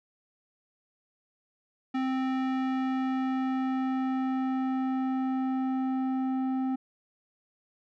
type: tone with low-pass filter sweep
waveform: square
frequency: 261.6 Hz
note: C4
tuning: in tune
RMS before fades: -29 dBFS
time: 1.94-6.76 s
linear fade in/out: 10 ms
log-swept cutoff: 2400 to 810 Hz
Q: 0.79
effects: none